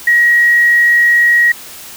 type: tone with frequency modulation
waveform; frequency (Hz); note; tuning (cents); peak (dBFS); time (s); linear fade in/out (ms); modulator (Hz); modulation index
sine; 1900; A#6; +33; -6; 0.07-1.52; 5; 50.1; 0.21
effects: white hiss -32 dBFS RMS until 1.96 s